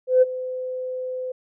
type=tone with ADSR envelope; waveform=sine; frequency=510 Hz; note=C5; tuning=44 cents flat; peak=-9 dBFS; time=0.07-1.32 s; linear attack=150 ms; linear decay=24 ms; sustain=-17 dB; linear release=6 ms; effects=tanh soft clip ceiling -6 dBFS